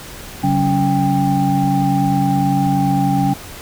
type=tone cluster; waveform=sine; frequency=138.8 / 188.4 / 279.8 / 792 Hz; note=C#3 / F#3 / C#4 / G5; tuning=+3 / +32 / +16 / +18 cents; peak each=-18 dBFS; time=0.43-3.34 s; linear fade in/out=10 ms; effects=tanh soft clip ceiling -3 dBFS + pink hiss -34 dBFS RMS until 3.61 s